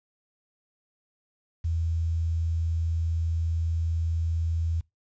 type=tone with quantisation; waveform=sine; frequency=82.41 Hz; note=E2; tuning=in tune; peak=-24 dBFS; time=1.64-4.81 s; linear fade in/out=10 ms; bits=9; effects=noise-tail reverb RT60 0.2 s tail -24 dB re dry + resampled to 16000 Hz